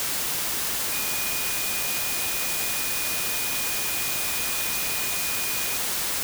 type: tone in noise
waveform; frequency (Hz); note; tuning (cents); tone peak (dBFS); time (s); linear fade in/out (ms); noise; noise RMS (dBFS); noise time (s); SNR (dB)
sine; 2460; D#7; -20; -34; 0.92-5.77; 0; white; -27; 0-6.23; -10
effects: none